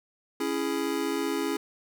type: chord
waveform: square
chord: C# minor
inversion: none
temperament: just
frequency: 277.2 / 332.6 / 415.8 Hz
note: C#4 / E4 / G#4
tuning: 0 / +16 / +2 cents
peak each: -32 dBFS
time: 0.4-1.57 s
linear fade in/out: 5 ms
effects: none